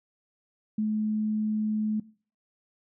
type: tone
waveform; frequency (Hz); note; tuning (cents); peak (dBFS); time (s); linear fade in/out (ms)
sine; 214.6; A3; -43; -24; 0.78-2; 5
effects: noise-tail reverb RT60 0.4 s tail -20 dB re dry